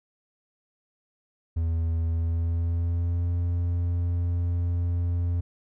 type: tone with pitch glide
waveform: triangle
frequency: 82.41 to 86.81 Hz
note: E2 to F2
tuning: 0 to -10 cents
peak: -21 dBFS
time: 1.56-5.41 s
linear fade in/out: 10 ms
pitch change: +90 cents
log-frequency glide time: 2.06-3.3 s
effects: none